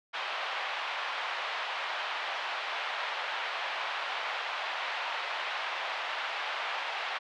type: band-pass noise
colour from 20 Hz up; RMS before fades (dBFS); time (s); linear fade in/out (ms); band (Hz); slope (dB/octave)
pink; -35; 0.13-7.19; 20; 710 to 3500; 24
effects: none